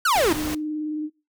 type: exponential sweep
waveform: 45% pulse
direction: down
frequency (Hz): 1551 to 292.6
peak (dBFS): -17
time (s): 0.05-0.33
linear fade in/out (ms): 5
type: noise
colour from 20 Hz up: pink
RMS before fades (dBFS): -31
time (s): 0.15-0.55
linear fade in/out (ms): 5
type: tone with vibrato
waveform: sine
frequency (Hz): 305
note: D#4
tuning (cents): -34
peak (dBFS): -25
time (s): 0.33-1.1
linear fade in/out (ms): 50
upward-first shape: sine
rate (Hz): 19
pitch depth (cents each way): 20
effects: noise-tail reverb RT60 0.3 s tail -24 dB re dry